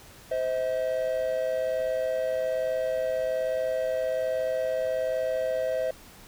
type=tone pair together; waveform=triangle; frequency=519 / 640.2 Hz; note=C5 / D#5; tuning=-14 / +49 cents; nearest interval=major third; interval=363 cents; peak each=-26 dBFS; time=0.31-5.91 s; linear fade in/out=5 ms; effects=pink hiss -50 dBFS RMS until 6.27 s